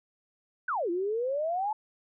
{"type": "exponential two-way sweep", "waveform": "sine", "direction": "down then up", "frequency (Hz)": [1586, 334.4, 879], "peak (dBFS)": -27, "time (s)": [0.68, 1.73], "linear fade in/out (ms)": 5, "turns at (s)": 0.9, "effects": []}